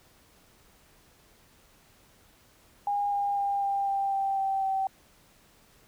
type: tone with pitch steps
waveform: sine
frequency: 813 / 806.9 / 800.9 / 794.9 / 788.9 / 783 / 777.2 / 771.4 Hz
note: G#5 / G5 / G5 / G5 / G5 / G5 / G5 / G5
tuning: -37 / +50 / +37 / +24 / +11 / -2 / -15 / -28 cents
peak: -25 dBFS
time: 2.87-4.87 s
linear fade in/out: 2 ms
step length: 250 ms
effects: pink hiss -60 dBFS RMS until 5.87 s